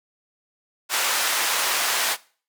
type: band-pass noise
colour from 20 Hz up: pink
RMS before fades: -23 dBFS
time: 0.89-2.17 s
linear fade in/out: 50 ms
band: 930 to 15000 Hz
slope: 12 dB/octave
effects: noise-tail reverb RT60 0.4 s tail -20 dB re dry